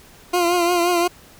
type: tone with vibrato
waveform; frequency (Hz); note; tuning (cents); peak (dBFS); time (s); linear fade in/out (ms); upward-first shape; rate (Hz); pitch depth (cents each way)
20% pulse; 349.2; F4; 0; -11; 0.33-1.08; 10; triangle; 5.7; 55
effects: pink hiss -47 dBFS RMS until 1.39 s